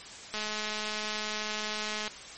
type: click train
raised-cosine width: 0.2 ms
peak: -17 dBFS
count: 371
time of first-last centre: 0.34-2.077 s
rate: 213 Hz
effects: white hiss -45 dBFS RMS until 2.37 s + MP3 32 kbps